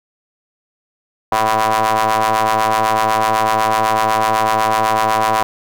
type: ring-modulated tone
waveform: sawtooth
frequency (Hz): 110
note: A2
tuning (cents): 0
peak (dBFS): -6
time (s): 1.32-5.43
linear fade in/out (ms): 0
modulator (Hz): 876
effects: none